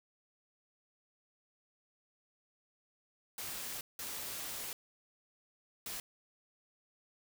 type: noise bursts at uneven times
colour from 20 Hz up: white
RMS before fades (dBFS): -42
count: 3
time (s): 3.38-3.81 / 3.99-4.73 / 5.86-6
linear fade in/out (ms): 2
effects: none